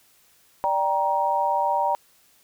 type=chord; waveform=sine; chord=G minor; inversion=second; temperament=just; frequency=588 / 784 / 940.8 Hz; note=D5 / G5 / Bb5; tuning=+2 / 0 / +16 cents; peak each=-27 / -25 / -22 dBFS; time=0.64-1.95 s; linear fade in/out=0 ms; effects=white hiss -59 dBFS RMS until 2.43 s